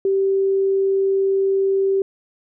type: tone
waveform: sine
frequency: 388.8 Hz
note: G4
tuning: 14 cents flat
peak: -15 dBFS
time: 0.05-2.02 s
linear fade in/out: 2 ms
effects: none